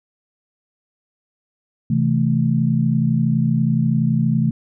sine chord, A minor, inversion first, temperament equal with one note detuned, 130.81 / 162.92 / 220 Hz, C3 / E3 / A3, 0 / -20 / 0 cents, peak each -19 dBFS, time 1.9-4.51 s, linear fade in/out 5 ms, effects none

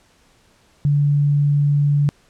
sine tone, 144.5 Hz, D3, 28 cents flat, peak -13 dBFS, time 0.85-2.09 s, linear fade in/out 0 ms, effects pink hiss -56 dBFS RMS until 2.29 s + low-pass 9000 Hz 12 dB/octave

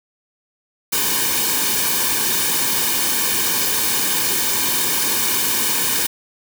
white noise with comb filter, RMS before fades -19 dBFS, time 0.92-6.07 s, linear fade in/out 10 ms, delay 1.5 ms, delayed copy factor -0.75, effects none

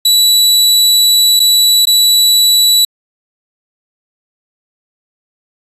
sawtooth tone with dropouts, 3939 Hz, B7, 5 cents flat, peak -3 dBFS, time 0.05-2.85 s, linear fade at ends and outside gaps 5 ms, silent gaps 1.395-1.4 / 1.855-1.87 s, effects resampled to 32000 Hz

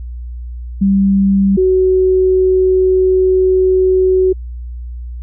sine tone pair in turn, 196 / 373.4 Hz, G3 / F#4, 0 / +16 cents, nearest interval major seventh, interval 1116 cents, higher second, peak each -8 dBFS, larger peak neither, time 0.81-1.57 / 1.57-4.33 s, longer second, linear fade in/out 10 ms, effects added 60 Hz sine -23 dBFS peak until 5.22 s

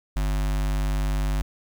square tone with notch filter, 50 Hz, G1, 35 cents sharp, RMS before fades -24 dBFS, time 0.16-1.42 s, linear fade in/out 5 ms, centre 430 Hz, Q 1.7, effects 10-bit

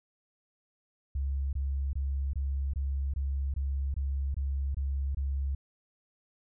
sine tone bursts, 68.6 Hz, C#2, 17 cents flat, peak -28 dBFS, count 11, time 1.15-5.55 s, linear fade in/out 5 ms, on 380 ms, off 22 ms, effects none

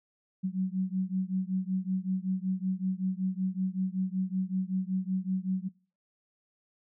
sine beating tone pair, 185.1 / 190.4 Hz, F#3 / F#3, +1 / +50 cents, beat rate 5.3 Hz, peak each -30 / -32 dBFS, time 0.43-5.69 s, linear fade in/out 20 ms, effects noise-tail reverb RT60 0.4 s tail -22 dB re dry

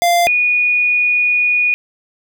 square / sine tone pair in turn, 694 / 2458 Hz, F5 / D#7, -11 / -22 cents, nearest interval octave + minor seventh, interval 2189 cents, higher second, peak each -11 dBFS, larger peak neither, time 0.02-0.27 / 0.27-1.74 s, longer second, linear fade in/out 0 ms, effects none

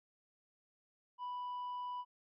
triangle tone with tanh clipping, 987.8 Hz, B5, in tune, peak -40 dBFS, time 1.18-2.05 s, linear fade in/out 50 ms, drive 7 dB, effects AAC 64 kbps

